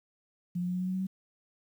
sine tone with pitch steps, 176.4 / 178.24 / 180.11 / 181.99 / 183.89 / 185.81 / 187.75 / 189.72 Hz, F3 / F3 / F#3 / F#3 / F#3 / F#3 / F#3 / F#3, +18 / +36 / -46 / -28 / -10 / +8 / +26 / +44 cents, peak -29 dBFS, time 0.55-1.07 s, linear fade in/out 10 ms, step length 65 ms, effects 10-bit

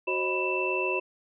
sine tone cluster, 371 / 531 / 619 / 989 / 2663 Hz, F#4 / C5 / D#5 / B5 / E7, +5 / +25 / -9 / +2 / +17 cents, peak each -30 / -34 / -37 / -33 / -29 dBFS, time 0.07-1 s, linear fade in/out 10 ms, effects none

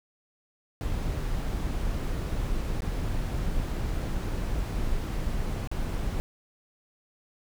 brown noise with dropouts, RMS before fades -29 dBFS, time 0.81-6.2 s, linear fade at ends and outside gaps 0 ms, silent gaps 2.805-2.821 / 5.674-5.715 s, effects none

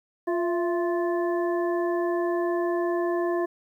harmonic tone with a mistuned harmonic, 349.2 Hz, F4, in tune, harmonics 1 / 2 / 3 / 5, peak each -24 / -30 / -34 / -38 dBFS, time 0.27-3.46 s, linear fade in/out 10 ms, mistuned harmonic 2, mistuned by -67 cents, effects 10-bit

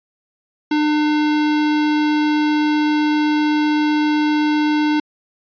square tone, 301.3 Hz, D4, 44 cents sharp, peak -15 dBFS, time 0.71-5 s, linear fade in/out 5 ms, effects resampled to 11025 Hz

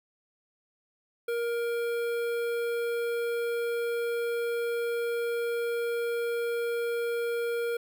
square tone with notch filter, 470 Hz, A#4, 14 cents sharp, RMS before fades -30 dBFS, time 1.28-7.77 s, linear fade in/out 5 ms, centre 6200 Hz, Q 0.54, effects none

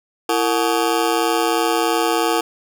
20% pulse ring-modulated tone, 396.9 Hz, G4, 22 cents sharp, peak -8 dBFS, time 0.29-2.41 s, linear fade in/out 5 ms, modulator 61.5 Hz, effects none

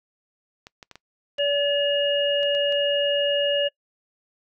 clicks, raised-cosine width 0.2 ms, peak -24 dBFS, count 8, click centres 0.669 / 0.828 / 0.913 / 0.956 / 1.384 / 2.431 / 2.55 / 2.724 s
harmonic tone, 572 Hz, D5, 46 cents flat, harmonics 1 / 3 / 5, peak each -21 / -31 / -24 dBFS, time 1.38-3.69 s, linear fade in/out 20 ms
effects noise-tail reverb RT60 0.1 s tail -23 dB re dry

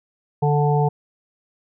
harmonic tone, 146.83 Hz, D3, in tune, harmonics 1 / 3 / 5 / 6, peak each -17 / -22 / -24 / -25 dBFS, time 0.42-0.89 s, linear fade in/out 10 ms, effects none

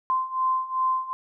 sine beating tone pair, 1037 / 1039.6 Hz, C6 / C6, -16 / -11 cents, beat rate 2.6 Hz, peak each -27 / -24 dBFS, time 0.1-1.13 s, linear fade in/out 0 ms, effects none

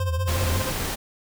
sine tone with vibrato, 86.7 Hz, F2, 12 cents flat, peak -22 dBFS, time 0-0.62 s, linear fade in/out 5 ms, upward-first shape square, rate 5.5 Hz, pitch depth 110 cents each way
25% pulse tone with tremolo, 523.3 Hz, C5, in tune, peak -24 dBFS, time 0-0.71 s, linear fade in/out 2 ms, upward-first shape sine, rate 15 Hz, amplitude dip 80%
pink noise, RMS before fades -28 dBFS, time 0.27-0.96 s, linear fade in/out 20 ms
effects none

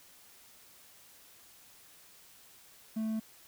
triangle tone, 220 Hz, A3, in tune, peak -29 dBFS, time 2.96-3.2 s, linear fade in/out 10 ms, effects white hiss -58 dBFS RMS until 3.47 s

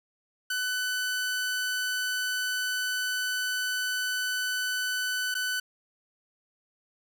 sawtooth tone with dropouts, 1500 Hz, F#6, 23 cents sharp, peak -24 dBFS, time 0.5-5.6 s, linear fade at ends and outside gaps 5 ms, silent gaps 5.343-5.35 s, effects none

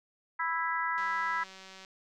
harmonic tone, 329.6 Hz, E4, in tune, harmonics 3 / 4 / 5 / 6, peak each -33 / -34 / -35 / -36 dBFS, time 0.39-1.44 s, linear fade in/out 10 ms
click train, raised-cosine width 0.2 ms, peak -32 dBFS, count 166, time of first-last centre 0.98-1.848 s, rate 190 Hz
effects none

